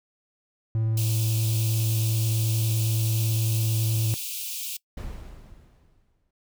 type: tone with vibrato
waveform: triangle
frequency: 111.3 Hz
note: A2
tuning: 20 cents sharp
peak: -20 dBFS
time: 0.75-4.14 s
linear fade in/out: 0 ms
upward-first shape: triangle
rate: 18 Hz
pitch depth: 15 cents each way
type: high-pass noise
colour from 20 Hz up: white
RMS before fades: -33 dBFS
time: 0.97-4.77 s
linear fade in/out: 5 ms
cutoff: 2400 Hz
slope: 96 dB/octave
type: noise with exponential decay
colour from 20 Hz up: brown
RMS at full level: -32 dBFS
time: 4.97-6.31 s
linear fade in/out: 5 ms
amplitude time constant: 290 ms
effects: noise-tail reverb RT60 0.1 s tail -22 dB re dry